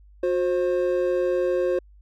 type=tone pair together; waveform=triangle; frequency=361.5 / 529.2 Hz; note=F#4 / C5; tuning=-40 / +20 cents; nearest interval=perfect fifth; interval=660 cents; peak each=-21 dBFS; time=0.23-1.79 s; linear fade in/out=5 ms; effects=added 50 Hz sine -48 dBFS peak until 2.01 s